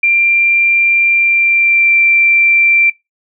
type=tone with pitch glide; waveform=sine; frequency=2374 to 2354 Hz; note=D7 to D7; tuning=+18 to +3 cents; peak=-7 dBFS; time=0.03-2.9 s; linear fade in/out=5 ms; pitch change=-15 cents; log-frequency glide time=1.11-1.95 s; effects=noise-tail reverb RT60 0.2 s tail -21 dB re dry